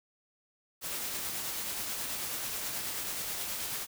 white noise with tremolo, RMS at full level -35 dBFS, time 0.81-3.87 s, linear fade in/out 50 ms, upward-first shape triangle, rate 9.3 Hz, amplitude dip 30%, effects none

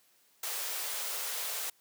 white high-pass noise, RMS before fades -36 dBFS, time 0.43-1.7 s, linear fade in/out 5 ms, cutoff 410 Hz, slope 48 dB/octave, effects white hiss -67 dBFS RMS until 1.8 s + high-pass 150 Hz 12 dB/octave

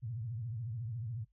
sine tone with vibrato, 115.3 Hz, A#2, 19 cents flat, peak -37 dBFS, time 0.02-1.25 s, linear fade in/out 20 ms, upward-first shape triangle, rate 14 Hz, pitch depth 220 cents each way, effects noise-tail reverb RT60 0.1 s tail -21 dB re dry + added 50 Hz sine -70 dBFS peak until 1.32 s

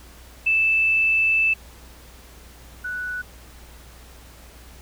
sine tone pair in turn, 2637 / 1480 Hz, E7 / F#6, 0 / 0 cents, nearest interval minor seventh, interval 1000 cents, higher first, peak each -16 / -26 dBFS, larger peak first, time 0.46-1.54 / 2.84-3.22 s, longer first, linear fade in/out 10 ms, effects added 60 Hz sine -45 dBFS peak until 4.81 s + pink hiss -48 dBFS RMS until 4.81 s

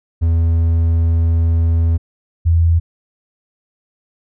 triangle / sine tone pair in turn, 82.8 / 83.52 Hz, E2 / E2, +8 / +23 cents, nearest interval unison, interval 15 cents, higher second, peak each -9 dBFS, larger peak neither, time 0.21-1.98 / 2.45-2.8 s, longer first, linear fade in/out 20 ms, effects none

